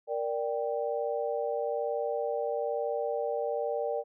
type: chord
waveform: sine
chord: G minor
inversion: first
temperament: equal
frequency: 466.2 / 587.3 / 784 Hz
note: Bb4 / D5 / G5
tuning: 0 / 0 / 0 cents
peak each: -32 / -32 / -36 dBFS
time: 0.07-4.04 s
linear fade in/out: 50 ms
effects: none